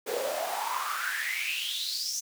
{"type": "noise with high-pass filter sweep", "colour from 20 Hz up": "pink", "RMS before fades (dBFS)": -32, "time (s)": [0.06, 2.21], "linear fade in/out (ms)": 20, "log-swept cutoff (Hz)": [430, 6200], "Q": 8.4, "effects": []}